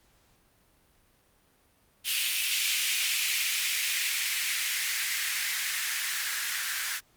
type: noise with band-pass filter sweep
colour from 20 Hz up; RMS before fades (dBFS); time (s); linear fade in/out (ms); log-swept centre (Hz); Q
violet; -30; 2.04-7.01; 50; 2700 to 1600; 2.7
effects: pink hiss -65 dBFS RMS until 7.16 s + Opus 48 kbps